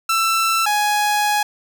sawtooth tone pair in turn, 1334 / 833.8 Hz, E6 / G#5, +20 / +7 cents, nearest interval minor sixth, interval 813 cents, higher first, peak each -12 dBFS, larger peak neither, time 0.09-0.66 / 0.66-1.43 s, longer second, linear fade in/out 5 ms, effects none

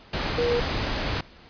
sine tone in noise, 478.4 Hz, A#4, 45 cents sharp, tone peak -21 dBFS, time 0.38-0.6 s, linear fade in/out 5 ms, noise pink, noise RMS -27 dBFS, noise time 0.13-1.21 s, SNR +3 dB, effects pink hiss -50 dBFS RMS until 1.49 s + resampled to 11025 Hz

